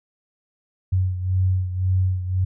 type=beating tone pair; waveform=sine; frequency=92.5 / 94.4 Hz; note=F#2 / F#2; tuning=0 / +35 cents; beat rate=1.9 Hz; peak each=-19 / -25 dBFS; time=0.92-2.45 s; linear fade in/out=10 ms; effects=none